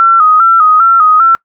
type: tone with vibrato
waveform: sine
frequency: 1300 Hz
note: E6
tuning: 24 cents flat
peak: -3 dBFS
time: 0-1.35 s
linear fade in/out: 0 ms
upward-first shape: square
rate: 2.5 Hz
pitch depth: 65 cents each way
effects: noise-tail reverb RT60 0.1 s tail -24 dB re dry